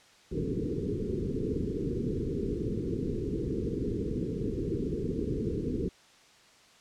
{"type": "low-pass noise", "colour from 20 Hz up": "white", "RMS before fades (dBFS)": -32, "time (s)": [0.31, 5.89], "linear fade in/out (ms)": 10, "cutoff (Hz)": 460, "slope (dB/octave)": 96, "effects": ["white hiss -58 dBFS RMS until 6.8 s", "low-pass 6000 Hz 12 dB/octave"]}